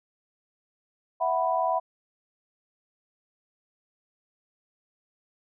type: chord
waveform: sine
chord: E suspended second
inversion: none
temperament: equal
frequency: 659.3 / 740 / 987.8 Hz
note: E5 / F#5 / B5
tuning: 0 / 0 / 0 cents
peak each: -27 dBFS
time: 1.2-1.8 s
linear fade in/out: 20 ms
effects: none